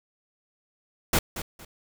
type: noise with echo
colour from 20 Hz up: pink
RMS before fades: -21 dBFS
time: 1.13-1.19 s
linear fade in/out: 5 ms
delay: 230 ms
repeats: 2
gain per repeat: -12 dB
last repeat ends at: 1.65 s
effects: none